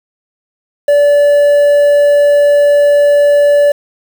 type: tone with quantisation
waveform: triangle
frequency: 578 Hz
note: D5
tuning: 28 cents flat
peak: -3 dBFS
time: 0.88-3.72 s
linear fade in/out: 5 ms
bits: 5
effects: none